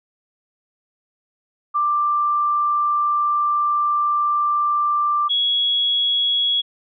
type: tone pair in turn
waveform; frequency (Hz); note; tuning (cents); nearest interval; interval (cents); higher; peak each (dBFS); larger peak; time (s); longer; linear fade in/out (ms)
sine; 1181 / 3340; D6 / G#7; +9 / +9; octave + tritone; 1800; second; -16; neither; 1.74-5.29 / 5.29-6.62; first; 20
effects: none